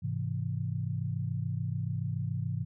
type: chord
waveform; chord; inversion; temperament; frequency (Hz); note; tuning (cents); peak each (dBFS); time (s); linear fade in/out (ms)
sine; Ab augmented; none; equal; 103.83 / 130.81 / 164.81; Ab2 / C3 / E3; 0 / 0 / 0; -34 / -34 / -36; 0.02-2.65; 20
effects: none